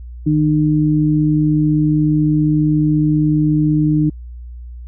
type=tone pair together; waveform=sine; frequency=154.4 / 303.6 Hz; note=D#3 / D#4; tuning=-13 / -42 cents; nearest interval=octave; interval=1171 cents; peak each=-14 dBFS; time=0.26-4.1 s; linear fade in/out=10 ms; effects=added 60 Hz sine -29 dBFS peak until 4.87 s